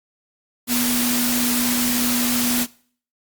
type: tone in noise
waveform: sine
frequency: 243.4 Hz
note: B3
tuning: 25 cents flat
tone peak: -21 dBFS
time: 0.67-2.67 s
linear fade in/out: 50 ms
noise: white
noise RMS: -22 dBFS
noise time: 0.67-2.67 s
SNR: -2 dB
effects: noise-tail reverb RT60 0.5 s tail -21 dB re dry + Opus 48 kbps